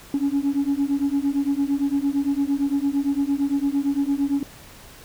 sine beating tone pair, 276.2 / 285 Hz, C#4 / C#4, -6 / +48 cents, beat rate 8.8 Hz, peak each -21 dBFS, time 0.14-4.43 s, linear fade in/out 2 ms, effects tanh soft clip ceiling -15 dBFS + pink hiss -45 dBFS RMS until 5.04 s

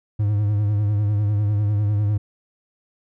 triangle tone with vibrato, 103.9 Hz, G#2, 1 cent sharp, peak -15 dBFS, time 0.19-2.18 s, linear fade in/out 10 ms, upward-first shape triangle, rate 10 Hz, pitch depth 62 cents each way, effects none

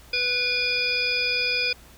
harmonic tone with a mistuned harmonic, 493.9 Hz, B4, in tune, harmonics 1 / 3 / 5 / 7 / 9 / 10, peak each -34 / -35 / -24 / -35 / -36 / -26 dBFS, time 0.13-1.73 s, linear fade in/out 5 ms, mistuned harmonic 5, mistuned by -27 cents, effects added 60 Hz sine -51 dBFS peak until 1.97 s + pink hiss -51 dBFS RMS until 1.97 s

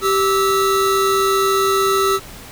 square tone pair together, 389.8 / 1307.7 Hz, G4 / E6, -10 / -14 cents, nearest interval octave + major sixth, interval 2096 cents, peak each -17 / -18 dBFS, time 0.01-2.2 s, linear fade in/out 50 ms, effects pink hiss -37 dBFS RMS until 2.51 s

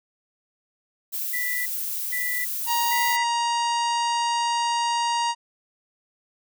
violet noise, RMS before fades -29 dBFS, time 1.12-3.17 s, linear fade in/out 20 ms
sine tone bursts, 1975.5 Hz, B6, in tune, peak -26 dBFS, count 3, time 1.33-3.24 s, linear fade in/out 10 ms, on 330 ms, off 460 ms
harmonic tone, 942 Hz, A#5, 18 cents sharp, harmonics 1 / 2 / 3 / 4 / 5 / 6 / 7 / 8 / 9 / 10, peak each -22 / -35 / -32 / -38 / -34 / -42 / -36 / -48 / -42 / -50 dBFS, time 2.66-5.35 s, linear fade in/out 50 ms
effects none

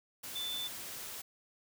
sine tone in noise, 3520 Hz, A7, in tune, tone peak -36 dBFS, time 0.35-0.68 s, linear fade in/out 10 ms, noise white, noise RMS -44 dBFS, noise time 0.23-1.22 s, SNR +5 dB, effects none

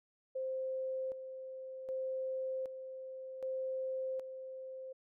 sine tone with tremolo, 523.3 Hz, C5, in tune, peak -35 dBFS, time 0.35-4.93 s, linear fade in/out 10 ms, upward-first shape square, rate 0.65 Hz, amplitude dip 60%, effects none

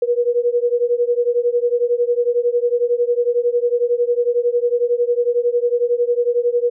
sine beating tone pair, 476.7 / 487.7 Hz, A#4 / B4, +39 / -22 cents, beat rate 11 Hz, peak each -17 / -18 dBFS, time 0.02-6.7 s, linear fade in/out 5 ms, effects none

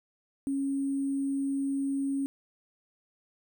sine tone with sample-and-hold, 275 Hz, C#4, 14 cents flat, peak -27 dBFS, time 0.47-2.26 s, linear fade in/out 0 ms, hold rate 8820 Hz, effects none

